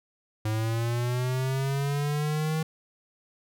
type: linear sweep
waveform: square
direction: up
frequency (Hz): 107.3 to 159.2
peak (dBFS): -26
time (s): 0.45-2.63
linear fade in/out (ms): 5
effects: none